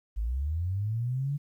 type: linear sweep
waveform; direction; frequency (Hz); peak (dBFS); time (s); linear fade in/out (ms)
sine; up; 49.68 to 146.83; -27; 0.16-1.38; 20
effects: 11-bit